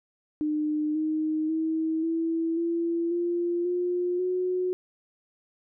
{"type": "tone with pitch steps", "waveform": "sine", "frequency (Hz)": [303.3, 311.5, 319.9, 328.5, 337.3, 346.4, 355.7, 365.3], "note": ["D#4", "D#4", "D#4", "E4", "E4", "F4", "F4", "F#4"], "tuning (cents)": [-44, 2, 48, -6, 40, -14, 32, -22], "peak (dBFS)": -24, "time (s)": [0.41, 4.73], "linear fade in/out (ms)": 0, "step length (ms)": 540, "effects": []}